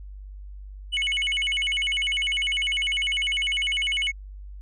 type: tone with vibrato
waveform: triangle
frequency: 2552 Hz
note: D#7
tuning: 43 cents sharp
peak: -21 dBFS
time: 0.92-4.12 s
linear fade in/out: 20 ms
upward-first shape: square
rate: 10 Hz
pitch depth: 260 cents each way
effects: added 49 Hz sine -37 dBFS peak until 4.61 s + resampled to 22050 Hz